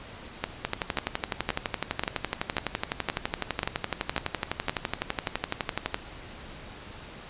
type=two click trains; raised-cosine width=0.3 ms; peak=-10 / -10 dBFS; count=64 / 9; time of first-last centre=0.65-5.944 / 0.44-4.695 s; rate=11.9 / 1.88 Hz; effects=pink hiss -44 dBFS RMS until 7.29 s + resampled to 8000 Hz